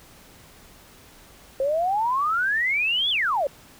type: exponential two-way sweep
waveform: sine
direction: up then down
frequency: 523.3 to 3520 to 523.3 Hz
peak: -20 dBFS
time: 1.6-3.47 s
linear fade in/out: 2 ms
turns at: 3.1 s
effects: pink hiss -50 dBFS RMS until 3.79 s